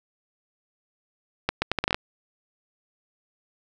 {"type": "accelerating click train", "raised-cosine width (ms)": 0.3, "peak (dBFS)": -6, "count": 9, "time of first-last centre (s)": [1.49, 1.945], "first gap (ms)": 130, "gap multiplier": 0.74, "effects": []}